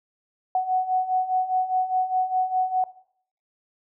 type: beating tone pair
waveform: sine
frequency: 740 / 744.9 Hz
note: F#5 / F#5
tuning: 0 / +11 cents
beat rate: 4.9 Hz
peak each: -26 / -22 dBFS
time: 0.55-2.84 s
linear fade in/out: 2 ms
effects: noise-tail reverb RT60 0.6 s tail -17 dB re dry